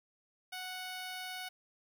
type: tone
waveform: 10% pulse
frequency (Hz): 739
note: F#5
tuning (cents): -2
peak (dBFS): -32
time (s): 0.52-1.49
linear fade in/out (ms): 10
effects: none